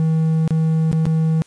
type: tone with dropouts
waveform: triangle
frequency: 160 Hz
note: D#3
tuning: 49 cents sharp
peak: -12 dBFS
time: 0-1.42 s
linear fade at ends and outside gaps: 0 ms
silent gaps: 0.477-0.507 / 0.916-0.929 / 1.055-1.066 s
effects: white hiss -52 dBFS RMS until 1.46 s + resampled to 22050 Hz